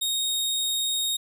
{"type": "tone", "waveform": "sawtooth", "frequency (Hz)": 3729, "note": "A#7", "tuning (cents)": 0, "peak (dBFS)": -21, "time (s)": [0.01, 1.17], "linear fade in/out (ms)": 10, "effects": []}